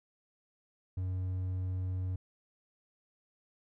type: tone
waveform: triangle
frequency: 92.5 Hz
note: F#2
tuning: in tune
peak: -30 dBFS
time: 0.97-2.16 s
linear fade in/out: 5 ms
effects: none